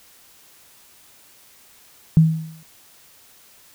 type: tone with exponential decay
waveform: sine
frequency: 160.2 Hz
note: E3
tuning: 49 cents flat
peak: -6 dBFS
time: 2.17-2.63 s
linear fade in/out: 0 ms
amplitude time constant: 99 ms
effects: white hiss -51 dBFS RMS until 3.74 s